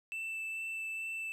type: tone with vibrato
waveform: triangle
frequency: 2653 Hz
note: E7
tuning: 10 cents sharp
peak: -35 dBFS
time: 0.12-1.32 s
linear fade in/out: 0 ms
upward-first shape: sine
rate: 2.3 Hz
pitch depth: 8 cents each way
effects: none